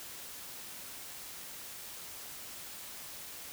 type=silence; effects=white hiss -46 dBFS RMS until 3.52 s